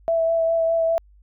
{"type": "tone with vibrato", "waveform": "sine", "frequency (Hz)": 659.3, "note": "E5", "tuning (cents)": 0, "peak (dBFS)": -17, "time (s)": [0.08, 0.98], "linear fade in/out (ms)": 0, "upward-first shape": "sine", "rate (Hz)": 4.9, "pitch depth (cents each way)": 15, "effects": ["added 50 Hz sine -49 dBFS peak until 1.22 s"]}